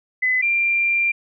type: tone pair in turn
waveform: sine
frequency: 2017 / 2378 Hz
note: B6 / D7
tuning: +36 / +21 cents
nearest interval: minor third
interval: 285 cents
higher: second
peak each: -16 dBFS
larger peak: neither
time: 0.22-0.42 / 0.42-1.12 s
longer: second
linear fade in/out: 10 ms
effects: none